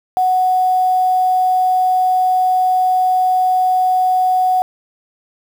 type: tone with quantisation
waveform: sine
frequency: 740 Hz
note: F#5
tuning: in tune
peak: -11 dBFS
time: 0.17-4.62 s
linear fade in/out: 0 ms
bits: 6
effects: none